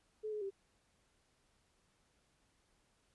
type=tone with pitch steps; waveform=sine; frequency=430.7 / 423.2 / 392.1 Hz; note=A4 / G#4 / G4; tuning=-37 / +33 / 0 cents; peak=-38 dBFS; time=0.23-0.506 s; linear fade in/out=20 ms; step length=92 ms; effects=pink hiss -75 dBFS RMS until 3.14 s + resampled to 24000 Hz